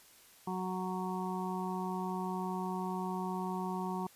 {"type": "harmonic tone", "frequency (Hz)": 185, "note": "F#3", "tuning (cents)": 0, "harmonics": [1, 2, 4, 5, 6], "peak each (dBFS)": [-37, -41, -43, -40, -45], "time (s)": [0.47, 4.07], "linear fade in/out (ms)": 5, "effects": ["white hiss -60 dBFS RMS until 4.15 s", "resampled to 32000 Hz"]}